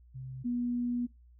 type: tone pair in turn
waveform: sine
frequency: 130.4 / 242.6 Hz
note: C3 / B3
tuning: -5 / -31 cents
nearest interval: major seventh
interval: 1074 cents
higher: second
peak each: -39 / -29 dBFS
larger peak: second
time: 0.14-0.44 / 0.44-1.07 s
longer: second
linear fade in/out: 20 ms
effects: noise-tail reverb RT60 0.2 s tail -20 dB re dry + added 60 Hz sine -55 dBFS peak until 1.39 s